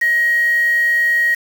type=tone with quantisation; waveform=sine; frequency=1889 Hz; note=A#6; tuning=22 cents sharp; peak=-12 dBFS; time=0.01-1.35 s; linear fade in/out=10 ms; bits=5; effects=none